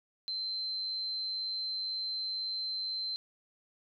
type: tone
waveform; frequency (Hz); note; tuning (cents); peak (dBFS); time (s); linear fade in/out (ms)
sine; 4099; C8; -36; -33; 0.28-3.16; 0
effects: none